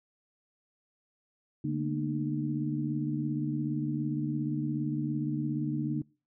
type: tone cluster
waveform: sine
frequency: 143.9 / 220.2 / 237.5 / 303.9 Hz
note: D3 / A3 / A#3 / D#4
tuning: -35 / +2 / +33 / -41 cents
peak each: -32 / -39 / -36 / -33 dBFS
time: 1.64-6.02 s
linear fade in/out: 5 ms
effects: noise-tail reverb RT60 0.4 s tail -26 dB re dry

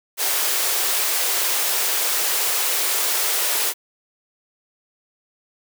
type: high-pass noise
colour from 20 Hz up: white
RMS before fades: -21 dBFS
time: 0.17-3.74 s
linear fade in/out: 50 ms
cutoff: 350 Hz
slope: 48 dB/octave
effects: none

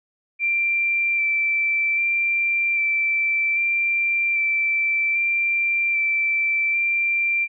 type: tone with vibrato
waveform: sine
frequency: 2349 Hz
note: D7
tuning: in tune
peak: -18 dBFS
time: 0.39-7.48 s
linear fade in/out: 50 ms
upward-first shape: square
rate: 0.63 Hz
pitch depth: 11 cents each way
effects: none

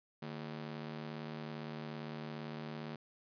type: ring-modulated tone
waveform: sawtooth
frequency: 188.7 Hz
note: F#3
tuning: 34 cents sharp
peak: -35 dBFS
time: 0.22-2.96 s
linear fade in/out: 5 ms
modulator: 38.8 Hz
effects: resampled to 11025 Hz

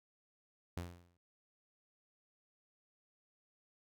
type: tone with exponential decay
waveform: sawtooth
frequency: 87.31 Hz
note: F2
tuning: in tune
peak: -34 dBFS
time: 0.77-1.17 s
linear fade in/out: 0 ms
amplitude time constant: 86 ms
effects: none

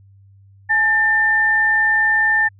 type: tone pair together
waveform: sine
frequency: 845.5 / 1790 Hz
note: G#5 / A6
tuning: +31 / +29 cents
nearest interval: octave + minor second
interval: 1298 cents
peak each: -23 / -13 dBFS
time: 0.69-2.49 s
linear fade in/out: 20 ms
effects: added 98 Hz sine -45 dBFS peak until 2.59 s

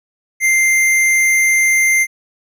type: tone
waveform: square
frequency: 2093 Hz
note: C7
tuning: in tune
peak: -11 dBFS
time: 0.4-2.07 s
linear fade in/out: 50 ms
effects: resampled to 32000 Hz

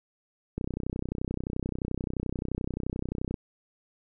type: click train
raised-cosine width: 3 ms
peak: -18 dBFS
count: 88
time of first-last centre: 0.58-3.342 s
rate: 31.5 Hz
effects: none

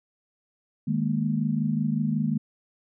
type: chord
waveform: sine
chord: D# suspended fourth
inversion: none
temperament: equal with one note detuned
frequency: 154.49 / 207.7 / 233.1 Hz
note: D#3 / G#3 / A#3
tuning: -12 / 0 / 0 cents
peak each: -27 dBFS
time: 0.87-2.38 s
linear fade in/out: 10 ms
effects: none

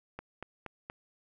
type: click train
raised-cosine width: 0.5 ms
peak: -25 dBFS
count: 4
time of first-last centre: 0.19-0.899 s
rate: 4.23 Hz
effects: none

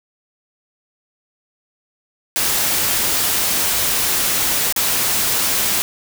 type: noise with dropouts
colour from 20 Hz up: white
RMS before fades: -18 dBFS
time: 2.36-5.82 s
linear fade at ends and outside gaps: 0 ms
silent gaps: 4.725-4.762 s
effects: none

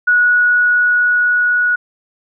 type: tone with level ramp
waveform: sine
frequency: 1462 Hz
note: F#6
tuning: 21 cents flat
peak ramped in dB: -8 to -11 dBFS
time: 0.07-1.76 s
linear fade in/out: 10 ms
effects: none

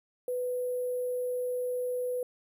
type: tone with sample-and-hold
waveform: sine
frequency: 497.6 Hz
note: B4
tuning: 13 cents sharp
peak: -29 dBFS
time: 0.28-2.23 s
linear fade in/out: 2 ms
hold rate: 11025 Hz
effects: none

